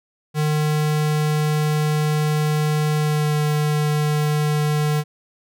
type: tone with pitch glide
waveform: square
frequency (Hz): 151.8 to 150.23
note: D#3 to D3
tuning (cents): -42 to +40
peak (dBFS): -18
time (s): 0.34-5.04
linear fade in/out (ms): 50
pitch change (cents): -18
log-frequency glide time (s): 2.98-3.35
effects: none